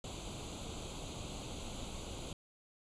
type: noise with comb filter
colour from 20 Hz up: pink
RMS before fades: -44 dBFS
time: 0.04-2.33 s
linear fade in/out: 2 ms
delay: 0.28 ms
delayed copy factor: +0.85
effects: resampled to 22050 Hz